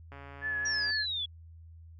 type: click train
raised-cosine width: 0.5 ms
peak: -33 dBFS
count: 111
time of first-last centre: 0.12-0.906 s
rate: 140 Hz
type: tone with vibrato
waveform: sine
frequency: 1712 Hz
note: A6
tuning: 48 cents flat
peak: -30 dBFS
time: 0.41-1.06 s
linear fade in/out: 50 ms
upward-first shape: triangle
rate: 4.2 Hz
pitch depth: 29 cents each way
type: exponential sweep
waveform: sine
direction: down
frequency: 5790 to 3336 Hz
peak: -31 dBFS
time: 0.65-1.26 s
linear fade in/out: 10 ms
effects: added 82 Hz sine -48 dBFS peak until 1.99 s